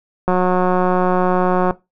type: click train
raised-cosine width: 1 ms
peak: -3 dBFS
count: 261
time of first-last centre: 0.28-1.709 s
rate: 182 Hz
effects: noise-tail reverb RT60 0.2 s tail -18 dB re dry